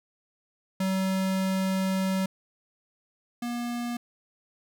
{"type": "tone pair in turn", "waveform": "square", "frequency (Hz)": [190, 239.4], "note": ["F#3", "A#3"], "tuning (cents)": [46, 46], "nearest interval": "major third", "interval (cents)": 400, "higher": "second", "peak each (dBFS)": [-25, -30], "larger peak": "first", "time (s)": [[0.8, 2.26], [3.42, 3.97]], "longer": "first", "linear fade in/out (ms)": 5, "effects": []}